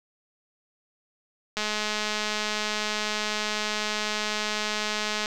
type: click train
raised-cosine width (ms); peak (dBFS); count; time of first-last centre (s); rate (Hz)
0.2; -11; 783; 1.57-5.259; 212
effects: none